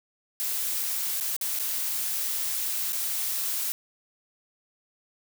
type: noise with dropouts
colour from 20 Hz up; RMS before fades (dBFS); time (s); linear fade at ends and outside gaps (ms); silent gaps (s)
blue; -29; 0.4-3.72; 0; 1.201-1.209 / 1.365-1.412 / 1.59-1.597 / 2.922-2.929
effects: none